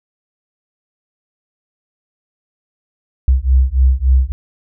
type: beating tone pair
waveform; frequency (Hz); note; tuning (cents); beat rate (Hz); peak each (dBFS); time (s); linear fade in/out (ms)
sine; 63.3 / 66.8; B1 / C2; +43 / +36; 3.5; -12; 3.28-4.32; 0
effects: none